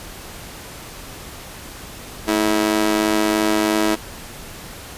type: tone with amplitude modulation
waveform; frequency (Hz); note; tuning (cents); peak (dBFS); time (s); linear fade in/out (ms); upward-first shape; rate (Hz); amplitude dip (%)
sawtooth; 323.6; E4; -32; -8; 2.27-3.96; 20; sine; 103; 95
effects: pink hiss -36 dBFS RMS until 4.97 s + resampled to 32000 Hz